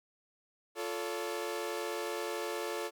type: chord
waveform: sawtooth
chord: F augmented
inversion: none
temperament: equal with one note detuned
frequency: 349.2 / 440 / 568 Hz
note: F4 / A4 / C#5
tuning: 0 / 0 / +42 cents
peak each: -36 / -34 / -37 dBFS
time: 0.75-2.91 s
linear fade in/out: 50 ms
effects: none